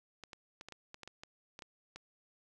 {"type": "clicks", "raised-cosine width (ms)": 0.2, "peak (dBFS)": -30, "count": 12, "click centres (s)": [0.237, 0.332, 0.611, 0.686, 0.723, 0.944, 1.033, 1.076, 1.235, 1.591, 1.622, 1.96], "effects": []}